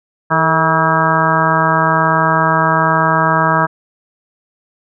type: harmonic tone with a mistuned harmonic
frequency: 161.1 Hz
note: E3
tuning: 39 cents flat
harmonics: 1 / 2 / 3 / 4 / 5 / 6 / 7 / 8 / 9 / 10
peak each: -18 / -24 / -26 / -19 / -24 / -16 / -19 / -17 / -27 / -18 dBFS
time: 0.3-3.67 s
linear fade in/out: 20 ms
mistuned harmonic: 3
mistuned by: -85 cents
effects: none